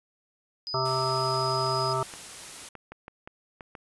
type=tone; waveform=sine; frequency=4978 Hz; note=D#8; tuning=in tune; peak=-32 dBFS; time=0.67-1.93 s; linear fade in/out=0 ms
type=harmonic tone; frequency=130.81 Hz; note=C3; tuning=in tune; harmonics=1 / 3 / 5 / 7 / 9 / 10; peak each=-32 / -32 / -32 / -32 / -32 / -32 dBFS; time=0.74-2.03 s; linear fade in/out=2 ms
type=noise; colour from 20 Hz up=white; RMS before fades=-42 dBFS; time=0.85-2.69 s; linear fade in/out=5 ms
type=clicks; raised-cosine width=0.5 ms; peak=-26 dBFS; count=7; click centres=2.138 / 2.753 / 2.92 / 3.081 / 3.275 / 3.608 / 3.752 s
effects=resampled to 24000 Hz